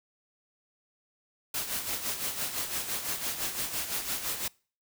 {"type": "noise with tremolo", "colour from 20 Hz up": "white", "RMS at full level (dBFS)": -31, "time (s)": [1.54, 4.48], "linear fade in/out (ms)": 5, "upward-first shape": "sine", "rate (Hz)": 5.9, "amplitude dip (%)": 60, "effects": ["noise-tail reverb RT60 0.4 s tail -25 dB re dry"]}